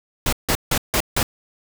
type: noise bursts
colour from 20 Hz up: pink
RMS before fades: -19 dBFS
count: 5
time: 0.26-1.23 s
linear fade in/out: 2 ms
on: 66 ms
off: 160 ms
effects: none